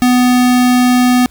square tone, 248.7 Hz, B3, 12 cents sharp, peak -8 dBFS, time 0.02-1.26 s, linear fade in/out 0 ms, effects added 60 Hz sine -42 dBFS peak until 1.3 s + pink hiss -47 dBFS RMS until 1.3 s

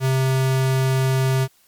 square tone, 132 Hz, C3, 16 cents sharp, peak -17 dBFS, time 0-1.48 s, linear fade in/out 50 ms, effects white hiss -58 dBFS RMS until 1.67 s + MP3 96 kbps

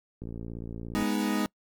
click train, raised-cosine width 3 ms, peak -26 dBFS, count 47, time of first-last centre 0.22-1.024 s, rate 57.2 Hz
40% pulse chord, G# minor, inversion none, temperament equal, 207.7 / 246.9 / 311.1 Hz, G#3 / B3 / D#4, 0 / 0 / 0 cents, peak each -28 / -31 / -30 dBFS, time 0.95-1.46 s, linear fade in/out 0 ms
effects noise-tail reverb RT60 0.1 s tail -25 dB re dry

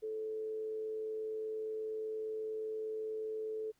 sine tone with amplitude modulation, 435.8 Hz, A4, 17 cents flat, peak -35 dBFS, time 0.02-3.72 s, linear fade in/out 20 ms, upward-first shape sine, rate 105 Hz, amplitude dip 30%, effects pink hiss -75 dBFS RMS until 3.79 s

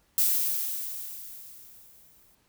violet noise with exponential decay, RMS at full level -22 dBFS, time 0.18-2.35 s, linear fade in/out 1 ms, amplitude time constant 470 ms, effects pink hiss -67 dBFS RMS until 2.48 s

